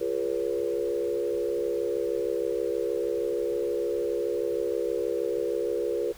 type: chord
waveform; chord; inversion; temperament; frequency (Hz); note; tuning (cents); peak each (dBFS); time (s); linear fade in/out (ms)
sine; C# dominant seventh; first; equal with one note detuned; 349.2 / 415.3 / 481.8 / 554.4; E#4 / G#4 / B4 / C#5; 0 / 0 / -43 / 0; -32 / -30 / -29 / -35; 0-6.13; 20
effects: pink hiss -50 dBFS RMS until 6.17 s